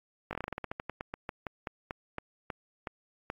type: slowing click train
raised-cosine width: 0.5 ms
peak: -20 dBFS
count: 23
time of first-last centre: 0.31-3.301 s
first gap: 19 ms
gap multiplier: 1.16
effects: AAC 32 kbps